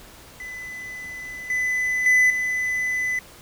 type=tone with level steps; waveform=triangle; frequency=2005 Hz; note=B6; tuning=26 cents sharp; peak=-31 / -19 / -12 / -20 dBFS; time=0.4-3.19 s; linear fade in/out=2 ms; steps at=1.5 / 2.06 / 2.3 s; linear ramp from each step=2 ms; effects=pink hiss -46 dBFS RMS until 3.41 s